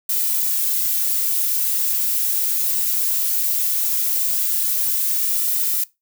violet noise with flanger, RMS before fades -20 dBFS, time 0.09-5.84 s, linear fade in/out 5 ms, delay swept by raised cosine 1.8 to 4.3 ms, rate 0.18 Hz, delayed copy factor -0.5, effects noise-tail reverb RT60 0.2 s tail -20 dB re dry

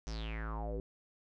square tone with low-pass filter sweep, 55 Hz, A1, in tune, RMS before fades -39 dBFS, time 0.07-0.8 s, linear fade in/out 0 ms, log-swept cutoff 6100 to 400 Hz, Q 7.6, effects none

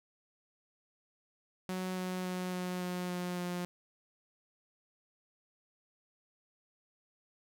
sawtooth tone with pitch steps, 185 / 183.72 / 182.45 / 181.19 / 179.94 / 178.7 / 177.46 Hz, F#3 / F#3 / F#3 / F#3 / F#3 / F3 / F3, 0 / -12 / -24 / -36 / -48 / +40 / +28 cents, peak -31 dBFS, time 1.69-3.65 s, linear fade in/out 0 ms, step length 280 ms, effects none

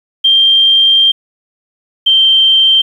sine tone pair in turn, 3175 / 3137 Hz, G7 / G7, +21 / +1 cents, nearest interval unison, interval 20 cents, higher first, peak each -5 dBFS, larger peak neither, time 0.24-1.12 / 2.06-2.82 s, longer first, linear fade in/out 10 ms, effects 7-bit

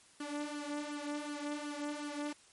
sawtooth tone with flanger, 293.7 Hz, D4, in tune, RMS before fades -40 dBFS, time 0.2-2.33 s, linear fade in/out 5 ms, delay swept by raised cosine 0.65 to 3.55 ms, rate 2.7 Hz, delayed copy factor +0.7, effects white hiss -62 dBFS RMS until 2.52 s + MP3 48 kbps

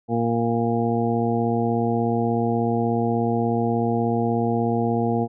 harmonic tone, 116.54 Hz, A#2, in tune, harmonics 1 / 2 / 3 / 4 / 6 / 7, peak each -26 / -23 / -28 / -26 / -28 / -30 dBFS, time 0.08-5.28 s, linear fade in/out 50 ms, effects none

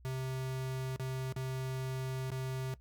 square tone with dropouts, 130.81 Hz, C3, in tune, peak -36 dBFS, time 0.05-2.74 s, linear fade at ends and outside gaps 0 ms, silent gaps 0.961-0.997 / 1.324-1.363 / 2.303-2.317 s, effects noise-tail reverb RT60 0.1 s tail -18 dB re dry + added 61 Hz sine -55 dBFS peak until 2.8 s

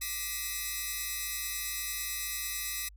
5% pulse tone cluster, 1182 / 1929 / 2049 / 2569 Hz, D6 / B6 / C7 / E7, +11 / -41 / -37 / -45 cents, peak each -33 / -27 / -29 / -30 dBFS, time 0.01-2.89 s, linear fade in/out 10 ms, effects added 50 Hz sine -50 dBFS peak until 2.96 s

